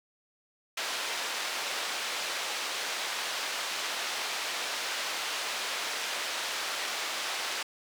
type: band-pass noise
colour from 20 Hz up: white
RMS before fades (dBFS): -34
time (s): 0.77-7.63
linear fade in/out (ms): 5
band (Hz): 510 to 4400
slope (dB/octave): 12
effects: none